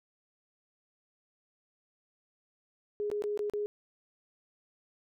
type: tone with dropouts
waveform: sine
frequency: 415.3 Hz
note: G#4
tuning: in tune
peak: -30 dBFS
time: 3-3.66 s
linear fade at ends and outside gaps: 0 ms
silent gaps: 3.101-3.115 / 3.222-3.239 / 3.375-3.392 / 3.498-3.536 s
effects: none